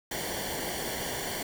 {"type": "noise with comb filter", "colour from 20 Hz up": "pink", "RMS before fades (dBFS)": -34, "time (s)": [0.11, 1.43], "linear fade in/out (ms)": 5, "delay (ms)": 0.78, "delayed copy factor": -0.75, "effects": []}